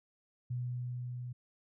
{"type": "tone with level ramp", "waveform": "sine", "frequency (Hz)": 123.47, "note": "B2", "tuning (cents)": 0, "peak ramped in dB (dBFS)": [-33, -39], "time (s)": [0.5, 1.33], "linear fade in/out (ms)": 10, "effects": []}